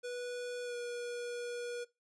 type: tone with pitch glide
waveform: square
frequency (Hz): 490 to 481.9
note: B4 to B4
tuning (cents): -14 to -43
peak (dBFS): -39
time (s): 0.03-1.85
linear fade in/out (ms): 20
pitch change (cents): -29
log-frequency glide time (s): 0.64-0.75
effects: noise-tail reverb RT60 0.2 s tail -19 dB re dry + resampled to 22050 Hz